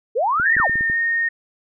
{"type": "linear two-way sweep", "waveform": "sine", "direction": "up then down", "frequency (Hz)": [404.6, 1975.5, 444.8], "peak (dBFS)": -16, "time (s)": [0.15, 0.68], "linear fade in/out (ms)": 20, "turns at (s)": 0.55}
{"type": "clicks", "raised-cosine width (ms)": 3, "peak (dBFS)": -19, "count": 7, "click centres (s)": [0.399, 0.567, 0.6, 0.696, 0.756, 0.809, 0.899]}
{"type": "tone with pitch glide", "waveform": "sine", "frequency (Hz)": [1824, 1845.2], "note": ["A#6", "A#6"], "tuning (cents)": [-38, -18], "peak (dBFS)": -17, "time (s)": [0.45, 1.29], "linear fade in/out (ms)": 10, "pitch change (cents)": 20, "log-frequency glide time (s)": [0.91, 0.96]}
{"effects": []}